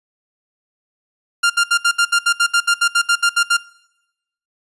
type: tone bursts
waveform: sawtooth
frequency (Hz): 1396.9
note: F6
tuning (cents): 0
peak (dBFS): -8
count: 16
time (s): 1.43-3.571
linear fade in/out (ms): 10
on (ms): 71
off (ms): 67
effects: noise-tail reverb RT60 0.9 s tail -22 dB re dry + resampled to 24000 Hz